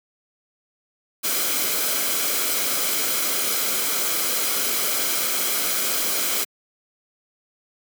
white noise with comb filter, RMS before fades -23 dBFS, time 1.23-6.45 s, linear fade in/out 20 ms, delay 1.1 ms, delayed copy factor -0.5, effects high-pass 200 Hz 12 dB/octave

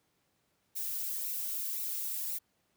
violet noise with flanger, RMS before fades -36 dBFS, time 0.75-2.39 s, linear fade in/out 20 ms, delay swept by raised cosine 0.6 to 2.5 ms, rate 1.9 Hz, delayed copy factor -0.5, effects pink hiss -75 dBFS RMS until 2.76 s + high-pass 80 Hz 12 dB/octave

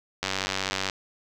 click train, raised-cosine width 0.2 ms, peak -9 dBFS, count 65, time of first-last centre 0.23-0.898 s, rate 95.8 Hz, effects none

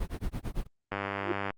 brown noise with tremolo, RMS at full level -31 dBFS, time 0-0.67 s, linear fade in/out 5 ms, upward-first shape sine, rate 8.9 Hz, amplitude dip 100%
click train, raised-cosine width 0.5 ms, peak -17 dBFS, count 59, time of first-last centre 0.92-1.505 s, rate 99.2 Hz
sine tone with exponential growth, 349.2 Hz, F4, in tune, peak -24 dBFS, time 1.2-1.32 s, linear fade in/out 5 ms, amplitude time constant 26 ms
effects Opus 32 kbps

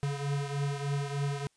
square beating tone pair, 140.8 / 144.1 Hz, C#3 / D3, +27 / -33 cents, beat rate 3.3 Hz, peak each -32 / -37 dBFS, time 0.03-1.47 s, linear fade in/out 0 ms, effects white hiss -71 dBFS RMS until 1.56 s + resampled to 22050 Hz

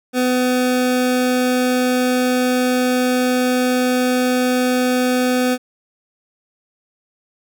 25% pulse tone, 251.5 Hz, B3, 32 cents sharp, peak -11 dBFS, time 0.13-5.58 s, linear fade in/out 50 ms, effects none

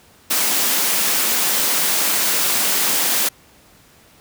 white high-pass noise, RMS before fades -18 dBFS, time 0.3-3.29 s, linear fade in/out 10 ms, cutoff 170 Hz, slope 48 dB/octave, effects pink hiss -50 dBFS RMS until 4.2 s + high-pass 60 Hz 12 dB/octave

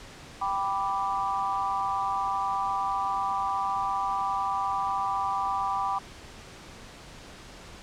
sine chord, G major, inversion none, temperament equal, 784 / 987.8 / 1174.7 Hz, G5 / B5 / D6, 0 / 0 / 0 cents, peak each -30 dBFS, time 0.41-5.99 s, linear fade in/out 10 ms, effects pink hiss -46 dBFS RMS until 7.82 s + low-pass 7000 Hz 12 dB/octave

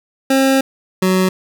25% pulse tone pair in turn, 268 / 186.46 Hz, C4 / F#3, +42 / +14 cents, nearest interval tritone, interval 628 cents, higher first, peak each -7 / -8 dBFS, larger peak first, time 0.3-0.61 / 1.02-1.29 s, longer first, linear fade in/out 5 ms, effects none

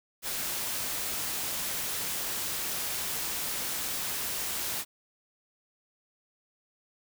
white noise, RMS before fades -33 dBFS, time 0.22-4.85 s, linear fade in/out 50 ms, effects none

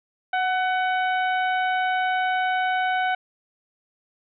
harmonic tone with a mistuned harmonic, 750 Hz, F#5, 23 cents sharp, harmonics 1 / 2 / 3 / 4 / 5, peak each -22 / -26 / -32 / -37 / -43 dBFS, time 0.33-3.15 s, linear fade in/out 5 ms, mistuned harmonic 1, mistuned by -23 cents, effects none

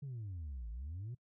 sine exponential two-way sweep, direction down then up, 146.83 to 52.9 to 129.7 Hz, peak -39 dBFS, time 0.02-1.15 s, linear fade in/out 10 ms, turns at 0.7 s, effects noise-tail reverb RT60 0.1 s tail -23 dB re dry + tanh soft clip ceiling -39 dBFS

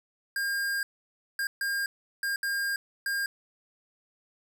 square tone bursts at uneven times, 1610 Hz, G6, 46 cents sharp, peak -28 dBFS, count 6, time 0.36-0.83 / 1.39-1.47 / 1.61-1.86 / 2.23-2.36 / 2.43-2.76 / 3.06-3.26 s, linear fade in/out 2 ms, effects none

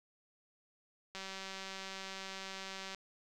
click train, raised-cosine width 0.2 ms, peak -27 dBFS, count 346, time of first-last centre 1.15-2.947 s, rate 192 Hz, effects none

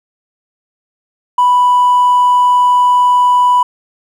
triangle tone with hard clipping, 987.8 Hz, B5, in tune, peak -6 dBFS, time 1.38-3.63 s, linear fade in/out 5 ms, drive 2 dB, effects none

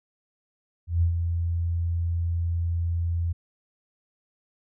sine tone with ADSR envelope, 84.9 Hz, F2, 48 cents flat, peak -17 dBFS, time 0.87-3.33 s, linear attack 150 ms, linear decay 100 ms, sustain -6 dB, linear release 13 ms, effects none

